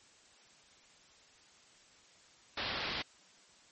white low-pass noise, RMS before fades -38 dBFS, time 2.57-3.02 s, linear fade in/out 5 ms, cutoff 4600 Hz, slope 48 dB/octave, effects white hiss -62 dBFS RMS until 3.71 s + MP3 32 kbps

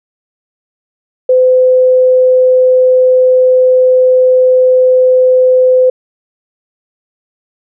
sine tone, 510 Hz, C5, 44 cents flat, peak -4 dBFS, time 1.29-5.9 s, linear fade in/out 5 ms, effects none

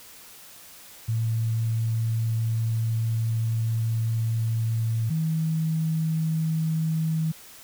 sine tone pair in turn, 113.1 / 159.95 Hz, A2 / D#3, +48 / +48 cents, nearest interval tritone, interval 600 cents, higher second, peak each -22 dBFS, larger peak neither, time 1.08-5.1 / 5.1-7.32 s, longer first, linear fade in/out 10 ms, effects white hiss -47 dBFS RMS until 7.63 s

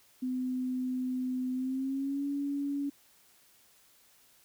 sine tone with pitch glide, 254.7 to 282.6 Hz, C4 to C#4, -46 to +34 cents, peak -30 dBFS, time 0.22-2.9 s, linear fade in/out 10 ms, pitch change +180 cents, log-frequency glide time 1.53-2.25 s, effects white hiss -63 dBFS RMS until 4.44 s

